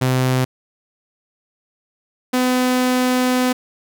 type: tone pair in turn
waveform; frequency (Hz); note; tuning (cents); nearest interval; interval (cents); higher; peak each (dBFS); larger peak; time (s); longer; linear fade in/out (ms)
sawtooth; 128.6 / 252.5; C3 / B3; -30 / +39; octave; 1169; second; -11; neither; 0.01-0.45 / 2.33-3.53; second; 10
effects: none